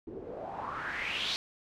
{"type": "noise with low-pass filter sweep", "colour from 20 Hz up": "white", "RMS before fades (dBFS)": -37, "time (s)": [0.07, 1.36], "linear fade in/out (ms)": 0, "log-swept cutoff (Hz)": [320, 4200], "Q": 4.8, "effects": []}